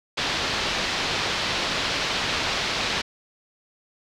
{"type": "low-pass noise", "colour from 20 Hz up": "white", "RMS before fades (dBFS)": -26, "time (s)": [0.17, 3.02], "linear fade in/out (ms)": 10, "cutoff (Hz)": 4600, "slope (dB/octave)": 24, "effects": []}